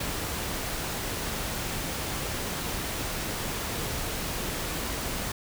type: noise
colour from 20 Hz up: pink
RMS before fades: -32 dBFS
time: 0-5.32 s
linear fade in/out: 5 ms
effects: none